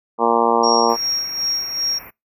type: harmonic tone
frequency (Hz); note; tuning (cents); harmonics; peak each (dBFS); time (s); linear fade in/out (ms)
116.54; A#2; 0; 2 / 3 / 4 / 5 / 6 / 7 / 8 / 9 / 10; -24 / -24 / -19 / -24 / -23 / -21 / -20 / -22 / -24; 0.18-0.97; 50
type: tone with tremolo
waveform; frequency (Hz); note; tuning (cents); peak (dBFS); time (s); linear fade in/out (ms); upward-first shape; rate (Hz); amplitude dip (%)
sine; 5588; F8; 0; -17; 0.63-1.99; 10; sine; 2.6; 60
type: band-stop noise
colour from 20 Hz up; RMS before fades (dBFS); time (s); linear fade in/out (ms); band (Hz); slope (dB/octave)
white; -35; 0.88-2.11; 20; 2600 to 13000; 96
effects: noise-tail reverb RT60 0.2 s tail -25 dB re dry + resampled to 32000 Hz